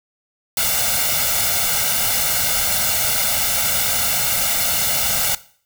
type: noise with comb filter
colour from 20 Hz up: white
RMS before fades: -19 dBFS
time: 0.57-5.35 s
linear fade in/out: 2 ms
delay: 1.4 ms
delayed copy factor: +1
effects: noise-tail reverb RT60 0.5 s tail -18 dB re dry